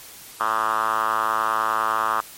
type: tone with band-pass filter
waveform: 5% pulse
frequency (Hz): 110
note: A2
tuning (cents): 0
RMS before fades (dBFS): -22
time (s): 0.4-2.21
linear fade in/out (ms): 5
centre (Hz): 1200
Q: 4.2
effects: white hiss -42 dBFS RMS until 2.37 s + MP3 64 kbps